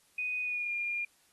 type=tone with pitch glide; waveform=sine; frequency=2489 to 2410 Hz; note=D#7 to D7; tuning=0 to +44 cents; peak=-31 dBFS; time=0.18-1.05 s; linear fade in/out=5 ms; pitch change=-56 cents; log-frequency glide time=0.42-0.72 s; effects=white hiss -67 dBFS RMS until 1.32 s + AAC 32 kbps